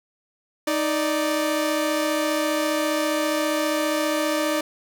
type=tone pair together; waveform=sawtooth; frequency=311.1 / 587.3 Hz; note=D#4 / D5; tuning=0 / 0 cents; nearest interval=major seventh; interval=1100 cents; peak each=-20 dBFS; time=0.67-4.61 s; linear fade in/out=5 ms; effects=none